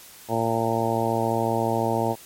harmonic tone, 114.3 Hz, A#2, 34 cents flat, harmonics 1 / 2 / 3 / 4 / 5 / 6 / 7 / 8, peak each -29 / -29 / -29 / -29 / -29 / -29 / -29 / -29 dBFS, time 0.28-2.16 s, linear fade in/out 50 ms, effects white hiss -46 dBFS RMS until 2.25 s + MP3 64 kbps

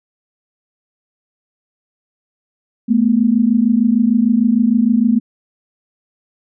sine tone pair together, 216.9 / 243.5 Hz, A3 / B3, -25 / -24 cents, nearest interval major second, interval 201 cents, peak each -13 dBFS, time 2.88-5.2 s, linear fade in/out 20 ms, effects none

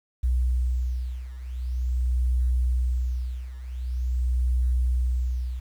sine beating tone pair, 61.74 / 62.19 Hz, B1 / B1, 0 / +13 cents, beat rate 0.45 Hz, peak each -27 / -24 dBFS, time 0.23-5.6 s, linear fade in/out 10 ms, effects 9-bit

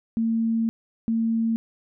sine tone pair in turn, 226.7 / 226.7 Hz, A#3 / A#3, -48 / -48 cents, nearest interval unison, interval 0 cents, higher neither, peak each -20 dBFS, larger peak neither, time 0.17-0.69 / 1.08-1.56 s, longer first, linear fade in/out 0 ms, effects none

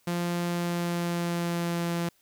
sawtooth tone with pitch glide, 173.6 to 170.81 Hz, F3 to F3, -10 to -38 cents, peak -23 dBFS, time 0.07-2.09 s, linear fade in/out 5 ms, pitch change -28 cents, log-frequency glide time 0.45-1.92 s, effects white hiss -66 dBFS RMS until 2.21 s

